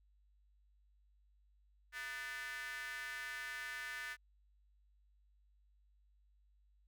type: tone with high-pass filter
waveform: square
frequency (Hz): 135.8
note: C#3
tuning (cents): -35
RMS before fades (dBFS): -45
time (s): 1.92-4.17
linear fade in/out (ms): 50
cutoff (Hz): 1700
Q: 5.1
effects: added 50 Hz sine -68 dBFS peak until 6.87 s